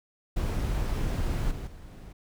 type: noise with level steps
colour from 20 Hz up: brown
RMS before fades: -28 / -36 / -44 dBFS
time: 0.36-2.13 s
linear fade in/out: 10 ms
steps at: 1.51 / 1.67 s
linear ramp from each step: 2 ms
effects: none